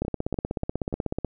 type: two click trains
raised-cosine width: 2 ms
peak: -18 / -13 dBFS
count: 4 / 21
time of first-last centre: 0.05-0.927 / 0.02-1.247 s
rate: 3.42 / 16.3 Hz
effects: none